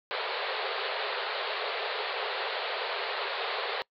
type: band-pass noise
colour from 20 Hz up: pink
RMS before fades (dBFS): -33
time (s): 0.11-3.82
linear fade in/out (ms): 0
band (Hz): 400 to 4500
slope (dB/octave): 96
effects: noise-tail reverb RT60 0.1 s tail -23 dB re dry